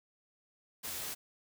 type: noise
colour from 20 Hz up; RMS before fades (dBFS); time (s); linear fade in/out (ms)
white; -40; 0.83-1.15; 20
effects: none